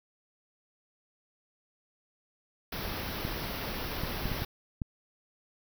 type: band-stop noise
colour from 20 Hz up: pink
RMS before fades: -36 dBFS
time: 2.72-4.45 s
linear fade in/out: 5 ms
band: 5700 to 11000 Hz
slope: 96 dB/octave
type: clicks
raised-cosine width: 5 ms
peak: -20 dBFS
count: 6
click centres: 3.251 / 4.036 / 4.256 / 4.317 / 4.421 / 4.818 s
effects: none

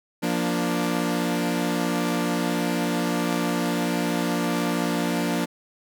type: chord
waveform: sawtooth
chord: Bb major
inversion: second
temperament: equal with one note detuned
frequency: 174.61 / 234.8 / 293.7 Hz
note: F3 / Bb3 / D4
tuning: 0 / +13 / 0 cents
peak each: -23 dBFS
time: 0.22-5.46 s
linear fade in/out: 20 ms
effects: none

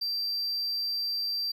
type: tone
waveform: triangle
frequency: 4699 Hz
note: D8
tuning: in tune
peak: -27 dBFS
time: 0.01-1.52 s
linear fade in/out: 10 ms
effects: none

